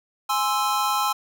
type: chord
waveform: square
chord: Ab augmented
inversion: none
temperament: equal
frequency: 830.6 / 1046.5 / 1318.5 Hz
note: Ab5 / C6 / E6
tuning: 0 / 0 / 0 cents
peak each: -26 dBFS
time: 0.29-1.13 s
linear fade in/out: 10 ms
effects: none